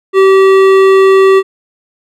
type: tone with hard clipping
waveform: triangle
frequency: 385.1 Hz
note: G4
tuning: 31 cents flat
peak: -5 dBFS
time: 0.13-1.43 s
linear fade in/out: 50 ms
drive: 17 dB
effects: none